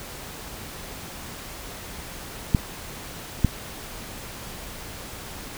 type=clicks; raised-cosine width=5 ms; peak=-4 dBFS; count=2; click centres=2.548 / 3.447 s; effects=pink hiss -38 dBFS RMS until 5.57 s